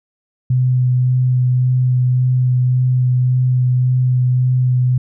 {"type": "tone with vibrato", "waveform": "sine", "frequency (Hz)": 126.5, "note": "B2", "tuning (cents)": 42, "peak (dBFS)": -11, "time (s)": [0.5, 4.98], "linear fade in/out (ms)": 5, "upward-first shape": "sine", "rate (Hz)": 1.8, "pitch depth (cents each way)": 11, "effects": []}